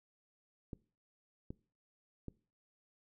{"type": "clicks", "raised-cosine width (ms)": 3, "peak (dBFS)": -30, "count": 3, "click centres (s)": [0.732, 1.505, 2.283], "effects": ["noise-tail reverb RT60 0.4 s tail -22 dB re dry"]}